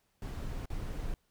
brown noise with dropouts, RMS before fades -37 dBFS, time 0.22-1.14 s, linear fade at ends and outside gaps 1 ms, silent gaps 0.657-0.702 s, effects pink hiss -75 dBFS RMS until 1.3 s

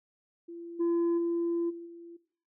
sine tone with level steps, 340 Hz, F4, 46 cents flat, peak -40 / -22 / -26 / -41 / -45 dBFS, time 0.48-2.17 s, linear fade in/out 10 ms, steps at 0.79 / 1.17 / 1.69 / 1.85 s, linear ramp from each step 20 ms, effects noise-tail reverb RT60 0.5 s tail -17 dB re dry + tanh soft clip ceiling -24 dBFS

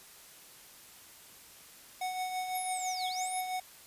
square tone with tremolo, 740 Hz, F#5, in tune, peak -32 dBFS, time 2.01-3.6 s, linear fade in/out 5 ms, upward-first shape triangle, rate 6 Hz, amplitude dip 50%
sine linear two-way sweep, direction down then up, 11650 to 3225 to 11650 Hz, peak -38 dBFS, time 2.55-3.41 s, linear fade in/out 5 ms, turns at 3.08 s
effects white hiss -54 dBFS RMS until 3.86 s + resampled to 32000 Hz

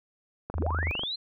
click train, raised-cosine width 1 ms, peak -21 dBFS, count 14, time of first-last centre 0.5-1.035 s, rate 24.3 Hz
sine tone, 81.6 Hz, E2, 17 cents flat, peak -27 dBFS, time 0.55-0.91 s, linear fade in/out 0 ms
sine linear sweep, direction up, 126 to 4200 Hz, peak -30 dBFS, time 0.59-1.16 s, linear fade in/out 10 ms
effects none

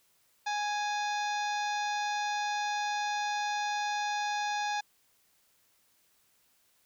harmonic tone with a mistuned harmonic, 830.6 Hz, G#5, in tune, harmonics 1 / 2 / 3 / 4 / 5 / 6 / 7 / 8, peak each -31 / -37 / -41 / -43 / -45 / -47 / -48 / -49 dBFS, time 0.46-4.81 s, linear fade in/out 10 ms, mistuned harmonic 4, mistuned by +110 cents, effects white hiss -69 dBFS RMS until 6.85 s

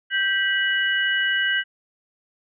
sine tone cluster, 1568 / 1954 / 2934 Hz, G6 / B6 / F#7, 0 / -19 / -15 cents, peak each -21 / -26 / -25 dBFS, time 0.1-1.64 s, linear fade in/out 50 ms, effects none

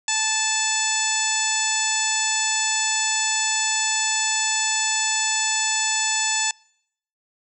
harmonic tone, 875 Hz, A5, 10 cents flat, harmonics 1 / 2 / 3 / 4 / 5 / 6 / 7 / 8 / 9, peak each -29 / -29 / -28 / -29 / -32 / -31 / -32 / -26 / -27 dBFS, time 0.08-6.51 s, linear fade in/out 2 ms, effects noise-tail reverb RT60 0.7 s tail -26 dB re dry

